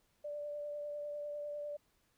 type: tone with vibrato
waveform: sine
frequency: 587.3 Hz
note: D5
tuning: in tune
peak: -39 dBFS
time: 0.24-1.77 s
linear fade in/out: 10 ms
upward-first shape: triangle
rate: 10 Hz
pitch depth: 18 cents each way
effects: pink hiss -75 dBFS RMS until 2.17 s